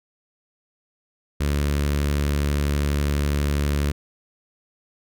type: tone with notch filter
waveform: sawtooth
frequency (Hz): 72.2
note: D2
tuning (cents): -29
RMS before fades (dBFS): -22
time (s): 1.4-3.92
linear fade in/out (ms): 10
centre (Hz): 790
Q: 1.5
effects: none